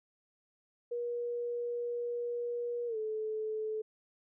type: tone with pitch glide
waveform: sine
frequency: 478.8 to 434 Hz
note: A#4 to A4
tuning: +46 to -24 cents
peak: -33 dBFS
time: 0.91-3.82 s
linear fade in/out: 10 ms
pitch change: -170 cents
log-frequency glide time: 2.87-2.97 s
effects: none